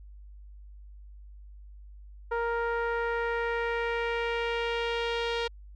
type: tone with low-pass filter sweep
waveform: sawtooth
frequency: 467.3 Hz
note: A#4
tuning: 4 cents sharp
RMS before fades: -30 dBFS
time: 2.31-5.48 s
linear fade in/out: 10 ms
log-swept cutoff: 1300 to 3700 Hz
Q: 2
effects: added 50 Hz sine -45 dBFS peak until 5.75 s